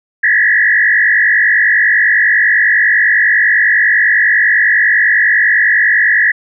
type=tone with frequency modulation; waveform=sine; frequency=1814 Hz; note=A#6; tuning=48 cents flat; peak=-7 dBFS; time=0.23-6.32 s; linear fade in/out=10 ms; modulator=50 Hz; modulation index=3.1; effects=none